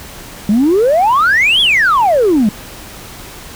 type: exponential two-way sweep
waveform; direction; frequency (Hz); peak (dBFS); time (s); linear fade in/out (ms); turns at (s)
sine; up then down; 196 to 3456 to 196; -6; 0.49-2.49; 2; 1.61
effects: tanh soft clip ceiling -5 dBFS + pink hiss -32 dBFS RMS until 3.55 s